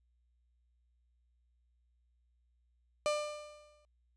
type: tone with exponential decay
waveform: 35% pulse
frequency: 597 Hz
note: D5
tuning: 28 cents sharp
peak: -26 dBFS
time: 3.06-3.85 s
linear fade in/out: 0 ms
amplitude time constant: 170 ms
effects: added 60 Hz sine -70 dBFS peak until 4.16 s + resampled to 22050 Hz